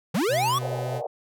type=linear sweep; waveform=square; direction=up; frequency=138.59 to 1176 Hz; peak=-22 dBFS; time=0.14-0.59 s; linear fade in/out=10 ms
type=tone; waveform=45% pulse; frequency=125.8 Hz; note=B2; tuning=32 cents sharp; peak=-29 dBFS; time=0.28-1.02 s; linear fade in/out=50 ms
type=band-pass noise; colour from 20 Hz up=white; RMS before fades=-32 dBFS; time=0.61-1.07 s; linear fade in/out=5 ms; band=470 to 740 Hz; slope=48 dB/octave
effects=none